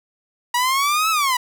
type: exponential two-way sweep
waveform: sawtooth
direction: up then down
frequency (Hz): 958 to 1318.5 to 968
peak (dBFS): -13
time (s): 0.54-1.37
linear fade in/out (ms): 5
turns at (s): 1.1
effects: none